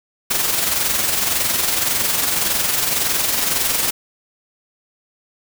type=noise with amplitude modulation; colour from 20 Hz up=white; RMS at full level=-17 dBFS; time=0.3-3.91 s; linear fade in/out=10 ms; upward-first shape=sine; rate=21.8 Hz; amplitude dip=45%; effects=none